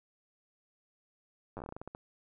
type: slowing click train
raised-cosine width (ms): 1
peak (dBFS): -28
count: 13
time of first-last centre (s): 1.57-1.949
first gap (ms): 9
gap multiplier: 1.21
effects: none

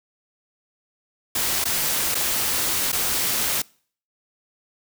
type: noise with dropouts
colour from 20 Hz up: white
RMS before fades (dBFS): -23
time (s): 1.35-3.62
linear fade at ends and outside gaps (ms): 5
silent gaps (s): 1.642-1.653 / 2.146-2.151 / 2.919-2.927
effects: noise-tail reverb RT60 0.5 s tail -25 dB re dry

